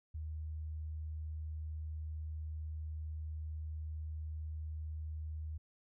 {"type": "tone", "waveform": "sine", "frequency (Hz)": 77.78, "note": "D#2", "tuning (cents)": 0, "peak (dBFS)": -39, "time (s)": [0.14, 5.58], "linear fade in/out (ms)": 10, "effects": []}